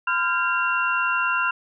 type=tone cluster; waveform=sine; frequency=1017 / 1389 / 1599 / 2748 Hz; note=C6 / F6 / G6 / F7; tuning=-50 / -10 / +34 / -29 cents; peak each=-26 / -22 / -30 / -27 dBFS; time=0.07-1.51 s; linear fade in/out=5 ms; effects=none